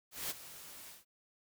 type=noise with ADSR envelope; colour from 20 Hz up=white; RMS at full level=-37 dBFS; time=0.11-1.05 s; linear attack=190 ms; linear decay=28 ms; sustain=-14 dB; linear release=160 ms; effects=none